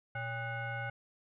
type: tone with frequency modulation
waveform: sine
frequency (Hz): 801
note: G5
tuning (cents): +37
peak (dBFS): -35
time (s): 0.15-0.9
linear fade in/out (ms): 5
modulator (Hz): 682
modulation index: 1.7
effects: none